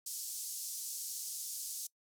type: band-pass noise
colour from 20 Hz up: pink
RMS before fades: -42 dBFS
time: 0.06-1.87 s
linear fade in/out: 5 ms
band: 5500 to 14000 Hz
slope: 24 dB/octave
effects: noise-tail reverb RT60 0.1 s tail -22 dB re dry